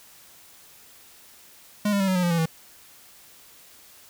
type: tone with pitch steps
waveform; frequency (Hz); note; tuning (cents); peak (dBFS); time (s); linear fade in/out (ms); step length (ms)
square; 207.7 / 200.5 / 193.57 / 186.87 / 180.4 / 174.15 / 168.12 / 162.3; G#3 / G3 / G3 / F#3 / F#3 / F3 / E3 / E3; 0 / +39 / -22 / +17 / -44 / -5 / +34 / -27; -21; 1.85-2.458; 5; 76
effects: white hiss -51 dBFS RMS until 4.09 s